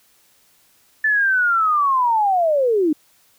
sine linear sweep, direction down, 1760 to 288.7 Hz, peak -14 dBFS, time 1.04-2.93 s, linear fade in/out 5 ms, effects white hiss -57 dBFS RMS until 3.38 s

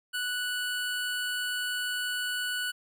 25% pulse tone, 1479 Hz, F#6, 1 cent flat, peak -26 dBFS, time 0.13-2.72 s, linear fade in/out 20 ms, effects none

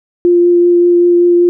sine tone with vibrato, 349.2 Hz, F4, in tune, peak -5 dBFS, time 0.25-1.49 s, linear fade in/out 0 ms, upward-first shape triangle, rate 5.2 Hz, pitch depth 11 cents each way, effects none

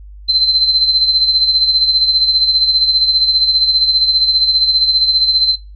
sine tone with tremolo, 4087 Hz, C8, 41 cents flat, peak -7 dBFS, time 0.28-5.56 s, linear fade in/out 20 ms, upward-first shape sine, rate 15 Hz, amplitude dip 55%, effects noise-tail reverb RT60 0.3 s tail -21 dB re dry + added 50 Hz sine -32 dBFS peak until 5.75 s

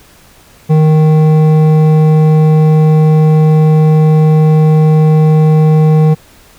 sine tone with hard clipping, 155.56 Hz, D#3, in tune, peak -6 dBFS, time 0.69-6.15 s, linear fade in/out 20 ms, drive 10 dB, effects pink hiss -42 dBFS RMS until 6.58 s

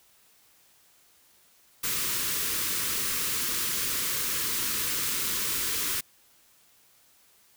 white band-stop noise, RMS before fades -29 dBFS, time 1.83-6.01 s, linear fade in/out 10 ms, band 510 to 1000 Hz, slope 48 dB/octave, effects white hiss -61 dBFS RMS until 7.56 s

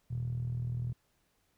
15% pulse tone with band-pass filter, 40.28 Hz, E1, 39 cents flat, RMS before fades -35 dBFS, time 0.1-0.93 s, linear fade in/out 10 ms, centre 120 Hz, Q 5.9, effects pink hiss -74 dBFS RMS until 1.57 s

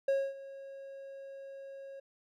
triangle tone with ADSR envelope, 546 Hz, C#5, 26 cents flat, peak -23 dBFS, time 0.08-2 s, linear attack 5 ms, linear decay 250 ms, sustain -19 dB, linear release 7 ms, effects none

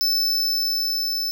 square tone with level ramp, 5274 Hz, E8, in tune, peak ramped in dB -18 to -23 dBFS, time 0.01-1.31 s, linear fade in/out 0 ms, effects none

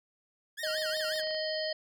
sawtooth tone with vibrato, 1603 Hz, G6, 38 cents sharp, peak -33 dBFS, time 0.57-1.22 s, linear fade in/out 20 ms, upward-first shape sine, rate 5.5 Hz, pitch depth 270 cents each way
harmonic tone, 624 Hz, D#5, 5 cents sharp, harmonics 1 / 3 / 5 / 7 / 8, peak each -33 / -40 / -42 / -38 / -40 dBFS, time 0.63-1.73 s, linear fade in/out 5 ms
click train, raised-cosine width 0.3 ms, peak -34 dBFS, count 19, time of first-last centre 0.67-1.347 s, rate 26.6 Hz
effects none

